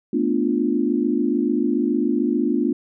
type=chord; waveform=sine; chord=B half-diminished seventh; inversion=third; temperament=equal; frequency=220 / 246.9 / 293.7 / 349.2 Hz; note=A3 / B3 / D4 / F4; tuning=0 / 0 / 0 / 0 cents; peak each=-25 / -22 / -22 / -24 dBFS; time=0.13-2.73 s; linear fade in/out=5 ms; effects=none